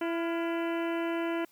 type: harmonic tone with a mistuned harmonic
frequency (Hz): 334.6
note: E4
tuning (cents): +26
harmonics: 1 / 2 / 3 / 4 / 5 / 6 / 7 / 8 / 9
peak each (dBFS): -30 / -36 / -40 / -42 / -44 / -46 / -47 / -48 / -49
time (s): 0.01-1.45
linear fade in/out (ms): 5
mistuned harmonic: 4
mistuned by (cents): +75
effects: white hiss -64 dBFS RMS until 1.51 s